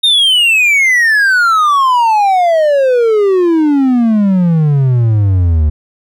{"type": "exponential sweep", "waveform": "triangle", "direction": "down", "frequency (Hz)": [3729, 73.42], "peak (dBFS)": -5, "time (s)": [0.03, 5.7], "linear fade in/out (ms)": 10, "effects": []}